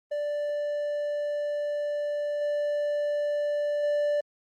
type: tone with level steps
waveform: triangle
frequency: 587 Hz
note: D5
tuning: 1 cent flat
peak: -25 / -23 / -21 dBFS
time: 0.11-4.21 s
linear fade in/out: 10 ms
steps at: 2.41 / 3.83 s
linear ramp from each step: 5 ms
effects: Opus 24 kbps